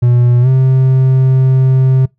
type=tone with pitch glide; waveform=triangle; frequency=121.7 to 131.19 Hz; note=B2 to C3; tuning=-25 to +5 cents; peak=-4 dBFS; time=0.02-2.06 s; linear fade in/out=10 ms; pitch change=+130 cents; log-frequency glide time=0.41-0.48 s; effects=noise-tail reverb RT60 0.2 s tail -24 dB re dry